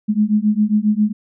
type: beating tone pair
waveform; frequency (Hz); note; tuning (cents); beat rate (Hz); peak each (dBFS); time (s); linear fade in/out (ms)
sine; 207.7 / 215.1; G#3 / A3; 0 / -39; 7.4; -16; 0.08-1.13; 20
effects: none